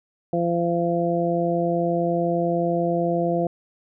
harmonic tone, 171.2 Hz, F3, 34 cents flat, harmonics 1 / 2 / 3 / 4, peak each -25 / -25 / -25 / -25 dBFS, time 0.33-3.47 s, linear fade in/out 2 ms, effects none

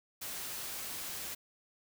white noise, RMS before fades -41 dBFS, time 0.21-1.35 s, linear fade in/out 10 ms, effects none

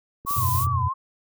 click train, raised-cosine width 3 ms, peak -28 dBFS, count 8, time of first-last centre 0.25-0.669 s, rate 16.7 Hz
violet noise, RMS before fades -28 dBFS, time 0.26-0.67 s, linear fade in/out 50 ms
sine tone with vibrato, 1081 Hz, C#6, 44 cents flat, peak -24 dBFS, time 0.26-0.94 s, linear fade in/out 20 ms, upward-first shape sine, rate 3 Hz, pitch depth 130 cents each way
sine chord, E suspended second, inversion none, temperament equal, 82.41 / 92.5 / 123.47 Hz, E2 / F#2 / B2, 0 / 0 / 0 cents, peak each -29 / -26 / -25 dBFS, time 0.36-0.89 s, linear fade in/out 20 ms
effects none

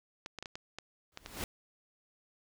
clicks, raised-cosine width 0.2 ms, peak -24 dBFS, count 9, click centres 0.261 / 0.387 / 0.426 / 0.458 / 0.555 / 0.786 / 1.174 / 1.261 / 1.411 s
pink noise with exponential growth, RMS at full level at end -35 dBFS, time 1.12-1.44 s, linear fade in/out 1 ms, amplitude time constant 69 ms
effects none

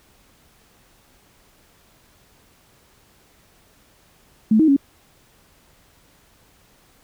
sine tone with pitch steps, 217.7 / 315.5 / 277.6 Hz, A3 / D#4 / C#4, -18 / +24 / +3 cents, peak -11 dBFS, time 4.51-4.765 s, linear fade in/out 5 ms, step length 85 ms, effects pink hiss -56 dBFS RMS until 7.03 s

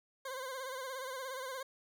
20% pulse tone with vibrato, 523.3 Hz, C5, in tune, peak -35 dBFS, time 0.25-1.63 s, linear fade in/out 5 ms, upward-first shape sine, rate 17 Hz, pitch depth 66 cents each way, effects none

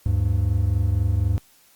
triangle tone pair together, 75.97 / 100 Hz, D#2 / G2, -41 / +35 cents, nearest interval perfect fourth, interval 476 cents, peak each -20 / -18 dBFS, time 0.06-1.38 s, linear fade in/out 0 ms, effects white hiss -56 dBFS RMS until 1.75 s + Opus 48 kbps

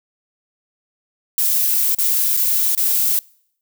violet noise with dropouts, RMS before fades -17 dBFS, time 1.38-3.19 s, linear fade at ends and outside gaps 1 ms, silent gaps 1.948-1.986 / 2.367-2.372 / 2.75-2.776 s, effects noise-tail reverb RT60 0.7 s tail -26 dB re dry

